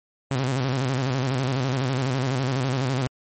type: tone with vibrato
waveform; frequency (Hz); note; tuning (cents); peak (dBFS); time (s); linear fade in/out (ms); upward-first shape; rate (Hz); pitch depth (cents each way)
sawtooth; 130.81; C3; 0; -18; 0.31-3.07; 0; square; 12; 78
effects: MP3 32 kbps